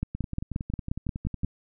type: two click trains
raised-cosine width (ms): 5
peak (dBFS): -15 / -20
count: 9 / 15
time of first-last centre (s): 0.03-1.446 / 0.15-1.434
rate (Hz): 5.65 / 10.9
effects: none